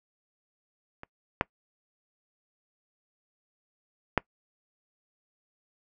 clicks, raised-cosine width 0.5 ms, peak -26 / -7 / -6 dBFS, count 3, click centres 1.034 / 1.411 / 4.177 s, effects noise-tail reverb RT60 0.1 s tail -24 dB re dry

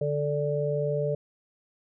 harmonic tone, 146.5 Hz, D3, 4 cents flat, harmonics 1 / 3 / 4, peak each -29 / -29 / -29 dBFS, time 0.01-1.15 s, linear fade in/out 5 ms, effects none

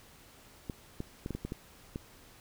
clicks, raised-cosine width 3 ms, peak -23 dBFS, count 8, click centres 0.698 / 1.004 / 1.261 / 1.307 / 1.35 / 1.45 / 1.521 / 1.959 s, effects pink hiss -57 dBFS RMS until 2.4 s

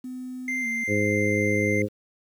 sine tone with pitch glide, 253.8 to 231.4 Hz, B3 to A#3, +47 to -13 cents, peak -32 dBFS, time 0.04-0.84 s, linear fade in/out 5 ms, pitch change -160 cents, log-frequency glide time 0.61-0.67 s
triangle tone, 2090 Hz, C7, 2 cents flat, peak -24 dBFS, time 0.48-1.82 s, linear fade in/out 2 ms
harmonic tone, 103.83 Hz, G#2, in tune, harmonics 1 / 2 / 3 / 4 / 5, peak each -28 / -28 / -28 / -28 / -28 dBFS, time 0.87-1.89 s, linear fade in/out 50 ms
effects 9-bit

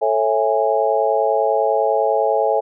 sine chord, A major seventh, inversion none, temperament just, 440 / 550 / 660 / 825 Hz, A4 / C#5 / E5 / G#5, 0 / -14 / +2 / -12 cents, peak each -20 dBFS, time 0.01-2.61 s, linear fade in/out 20 ms, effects none

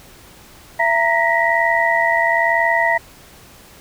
sine tone cluster, 671 / 926 / 1890 / 1971 Hz, E5 / A#5 / A#6 / B6, +31 / -12 / +23 / -4 cents, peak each -19 dBFS, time 0.79-2.98 s, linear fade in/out 10 ms, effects pink hiss -44 dBFS RMS until 3.8 s

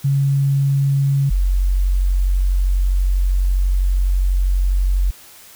sine tone pair in turn, 138.59 / 46.12 Hz, C#3 / F#1, 0 / -5 cents, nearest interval octave + perfect fifth, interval 1905 cents, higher first, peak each -13 dBFS, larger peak neither, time 0.04-1.3 / 1.3-5.11 s, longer second, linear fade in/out 10 ms, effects white hiss -43 dBFS RMS until 5.55 s

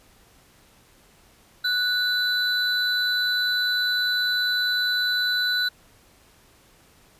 triangle tone pair together, 1480 / 3995 Hz, F#6 / B7, 0 / +19 cents, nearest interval octave + perfect fourth, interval 1719 cents, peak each -22 dBFS, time 1.64-5.69 s, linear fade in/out 10 ms, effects pink hiss -56 dBFS RMS until 7.19 s + resampled to 32000 Hz

